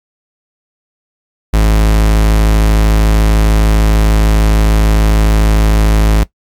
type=tone; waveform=45% pulse; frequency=53.3 Hz; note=G#1; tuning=46 cents sharp; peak=-6 dBFS; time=1.53-6.24 s; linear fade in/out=10 ms; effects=noise-tail reverb RT60 0.1 s tail -18 dB re dry + MP3 96 kbps

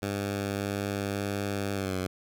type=tone with pitch glide; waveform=10% pulse; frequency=100.2 to 92.95 Hz; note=G2 to F#2; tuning=+38 to +8 cents; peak=-21 dBFS; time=0.02-2.07 s; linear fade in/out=5 ms; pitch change=-130 cents; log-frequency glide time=1.74-1.95 s; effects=none

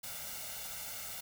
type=noise with comb filter; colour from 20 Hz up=white; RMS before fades=-43 dBFS; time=0.03-1.21 s; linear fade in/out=10 ms; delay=1.4 ms; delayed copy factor=+0.7; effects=none

